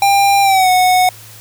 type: tone with pitch glide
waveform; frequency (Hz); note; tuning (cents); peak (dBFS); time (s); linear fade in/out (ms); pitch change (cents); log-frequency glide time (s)
square; 797 to 735.1; G5 to F#5; +28 to -11; -9; 0.02-1.09; 2; -139; 0.42-0.69
effects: added 109 Hz sine -40 dBFS peak until 1.4 s + white hiss -38 dBFS RMS until 1.4 s